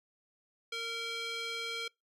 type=tone with band-pass filter; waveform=square; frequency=460.8 Hz; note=A#4; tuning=20 cents flat; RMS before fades=-38 dBFS; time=0.72-1.88 s; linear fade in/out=5 ms; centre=3200 Hz; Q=1.6; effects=noise-tail reverb RT60 0.2 s tail -25 dB re dry